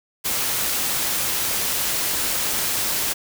white noise, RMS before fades -23 dBFS, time 0.24-3.14 s, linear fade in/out 20 ms, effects none

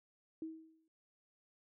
sine tone with exponential decay, 320.6 Hz, E4, 48 cents flat, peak -38 dBFS, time 0.42-0.88 s, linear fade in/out 2 ms, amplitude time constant 100 ms, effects none

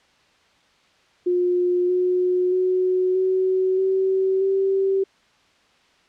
sine tone with pitch steps, 357.1 / 362.9 / 368.8 / 374.9 / 381 / 387.2 Hz, F4 / F#4 / F#4 / F#4 / G4 / G4, +39 / -34 / -6 / +23 / -49 / -21 cents, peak -17 dBFS, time 1.26-5.04 s, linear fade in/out 10 ms, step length 630 ms, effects white hiss -58 dBFS RMS until 6.08 s + low-pass 4000 Hz 12 dB/octave

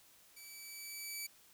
10% pulse tone with level ramp, 2300 Hz, D7, 37 cents flat, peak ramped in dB -43 to -31 dBFS, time 0.36-1.27 s, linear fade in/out 10 ms, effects white hiss -64 dBFS RMS until 1.53 s

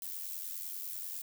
violet noise with amplitude modulation, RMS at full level -38 dBFS, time 0.02-1.22 s, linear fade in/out 2 ms, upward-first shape sine, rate 90.1 Hz, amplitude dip 65%, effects none

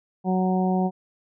harmonic tone, 185.5 Hz, F#3, 5 cents sharp, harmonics 1 / 2 / 3 / 4 / 5, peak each -21 / -28 / -33 / -27 / -35 dBFS, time 0.24-0.91 s, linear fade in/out 50 ms, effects none

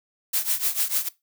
blue noise with tremolo, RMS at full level -21 dBFS, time 0.33-1.09 s, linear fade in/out 10 ms, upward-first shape triangle, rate 6.7 Hz, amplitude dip 90%, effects noise-tail reverb RT60 0.2 s tail -19 dB re dry

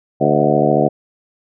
harmonic tone with a mistuned harmonic, 73.7 Hz, D2, 7 cents sharp, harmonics 2 / 3 / 4 / 5 / 6 / 7 / 8 / 9 / 10, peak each -20 / -20 / -20 / -20 / -20 / -20 / -20 / -20 / -20 dBFS, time 0.2-0.89 s, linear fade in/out 20 ms, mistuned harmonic 8, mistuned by +61 cents, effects none

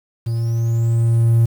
triangle tone with level ramp, 115.5 Hz, A#2, 16 cents flat, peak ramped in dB -16 to -7 dBFS, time 0.26-1.46 s, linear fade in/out 10 ms, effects tanh soft clip ceiling -4 dBFS + 7-bit

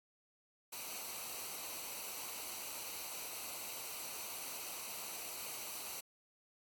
white noise with comb filter, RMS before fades -45 dBFS, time 0.72-6.01 s, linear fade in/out 10 ms, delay 0.58 ms, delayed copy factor -0.6, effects AAC 64 kbps

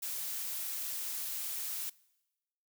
blue noise, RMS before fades -38 dBFS, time 0.02-1.9 s, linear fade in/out 10 ms, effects noise-tail reverb RT60 1.0 s tail -23 dB re dry

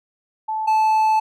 sine / triangle tone pair in turn, 872 / 872 Hz, A5 / A5, -16 / -16 cents, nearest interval unison, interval 0 cents, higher neither, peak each -21 / -12 dBFS, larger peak second, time 0.48-0.67 / 0.67-1.2 s, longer second, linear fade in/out 10 ms, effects none

